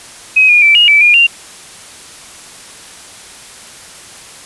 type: tone with pitch steps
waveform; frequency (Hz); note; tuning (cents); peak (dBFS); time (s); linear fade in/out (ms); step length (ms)
sine; 2535 / 2433 / 2329 / 2869 / 2313 / 2423 / 2777; D#7 / D#7 / D7 / F7 / D7 / D#7 / F7; +32 / -39 / -15 / +46 / -27 / -47 / -10; -4; 0.36-1.27; 10; 130
effects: white hiss -34 dBFS RMS until 4.45 s + resampled to 24000 Hz